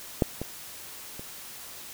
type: clicks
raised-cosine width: 2 ms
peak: -7 / -18 / -26 dBFS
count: 3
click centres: 0.222 / 0.416 / 1.195 s
effects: white hiss -43 dBFS RMS until 1.93 s